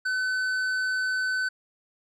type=tone with tanh clipping; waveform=triangle; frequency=1514 Hz; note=F#6; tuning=39 cents sharp; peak=-26 dBFS; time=0.05-1.49 s; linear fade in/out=10 ms; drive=13 dB; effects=none